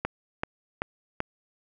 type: click train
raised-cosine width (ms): 0.5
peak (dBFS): -12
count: 4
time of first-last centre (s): 0.05-1.204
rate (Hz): 2.6
effects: none